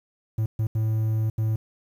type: tone bursts at uneven times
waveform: triangle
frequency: 110 Hz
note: A2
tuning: in tune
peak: -19 dBFS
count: 4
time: 0.38-0.46 / 0.59-0.67 / 0.75-1.3 / 1.38-1.56 s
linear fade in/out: 5 ms
effects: 9-bit